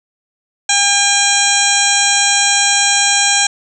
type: harmonic tone with a mistuned harmonic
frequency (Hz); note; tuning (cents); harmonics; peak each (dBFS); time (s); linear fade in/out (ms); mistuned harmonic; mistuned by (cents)
805; G5; +46; 1 / 2 / 3 / 4 / 5 / 7 / 8 / 9 / 10; -19 / -19 / -19 / -19 / -19 / -19 / -19 / -19 / -19; 0.69-3.47; 5; 8; +50
effects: none